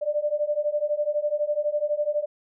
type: beating tone pair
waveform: sine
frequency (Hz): 587.3 / 599.3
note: D5 / D5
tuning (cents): 0 / +35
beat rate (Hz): 12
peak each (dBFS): -26 / -25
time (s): 0.01-2.26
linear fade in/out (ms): 20
effects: none